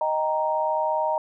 sine chord, Eb major, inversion none, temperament equal, 622.3 / 784 / 932.3 Hz, Eb5 / G5 / Bb5, 0 / 0 / 0 cents, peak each -25 / -30 / -24 dBFS, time 0.01-1.18 s, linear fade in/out 2 ms, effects none

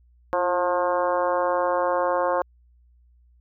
harmonic tone with a mistuned harmonic, 178.4 Hz, F3, 37 cents sharp, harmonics 2 / 3 / 4 / 5 / 6 / 7 / 8 / 9, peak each -32 / -23 / -29 / -28 / -27 / -36 / -36 / -39 dBFS, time 0.33-2.42 s, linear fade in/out 0 ms, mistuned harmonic 2, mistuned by -49 cents, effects added 60 Hz sine -54 dBFS peak until 3.4 s

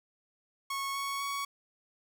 sawtooth tone with pitch steps, 1100 / 1109.6 / 1119.2 Hz, C#6 / C#6 / C#6, -14 / +1 / +16 cents, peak -29 dBFS, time 0.7-1.45 s, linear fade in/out 5 ms, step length 250 ms, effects none

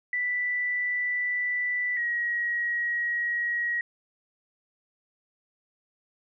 sine tone pair in turn, 1975.5 / 1899.6 Hz, B6 / A#6, 0 / +32 cents, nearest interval minor second, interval 68 cents, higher first, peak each -25 dBFS, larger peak neither, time 0.13-1.97 / 1.97-3.81 s, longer neither, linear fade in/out 2 ms, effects none

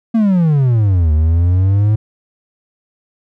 triangle exponential two-way sweep, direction down then up, 233.1 to 75.6 to 109.1 Hz, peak -7 dBFS, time 0.14-1.96 s, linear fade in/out 10 ms, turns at 1.12 s, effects none

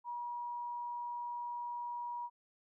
sine tone, 960 Hz, B5, 49 cents flat, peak -38 dBFS, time 0.04-2.3 s, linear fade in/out 50 ms, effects none

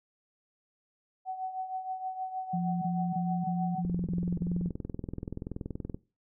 sine tone with tremolo, 751 Hz, F#5, 26 cents sharp, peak -30 dBFS, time 1.25-3.83 s, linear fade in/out 50 ms, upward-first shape triangle, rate 6.4 Hz, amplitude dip 70%
sine tone bursts, 175.1 Hz, F3, 5 cents sharp, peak -28 dBFS, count 7, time 2.53-4.692 s, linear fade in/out 10 ms, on 290 ms, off 22 ms
click train, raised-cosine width 3 ms, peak -23 dBFS, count 45, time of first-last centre 3.85-5.945 s, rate 21 Hz
effects noise-tail reverb RT60 0.3 s tail -20 dB re dry

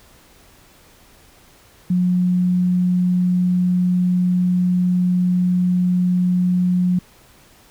sine tone, 180.1 Hz, F#3, 46 cents flat, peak -14 dBFS, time 1.9-6.99 s, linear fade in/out 5 ms, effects pink hiss -50 dBFS RMS until 7.7 s

